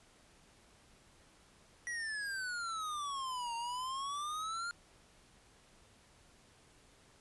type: exponential two-way sweep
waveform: square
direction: down then up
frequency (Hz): 1941 to 922 to 1417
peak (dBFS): -38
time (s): 1.87-4.71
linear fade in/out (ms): 0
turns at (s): 3.55
effects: pink hiss -64 dBFS RMS until 7.2 s + resampled to 24000 Hz